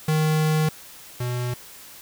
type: tone pair in turn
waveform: square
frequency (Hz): 155.56 / 123.03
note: D#3 / B2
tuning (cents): 0 / -6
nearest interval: major third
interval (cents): 406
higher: first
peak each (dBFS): -19 / -25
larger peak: first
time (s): 0.08-0.69 / 1.2-1.54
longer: first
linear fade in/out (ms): 5
effects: white hiss -44 dBFS RMS until 2.01 s